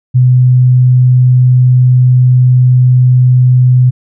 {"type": "tone", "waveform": "sine", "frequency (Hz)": 126.2, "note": "B2", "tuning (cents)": 38, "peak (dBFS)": -3, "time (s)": [0.14, 3.91], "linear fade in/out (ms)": 20, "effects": []}